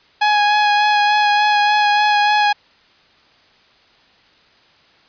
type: tone with vibrato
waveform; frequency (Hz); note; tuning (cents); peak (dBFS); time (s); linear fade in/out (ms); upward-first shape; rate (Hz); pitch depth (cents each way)
sawtooth; 834; G#5; +7; -8; 0.21-2.53; 10; sine; 3.4; 15
effects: white hiss -52 dBFS RMS until 5.08 s + resampled to 11025 Hz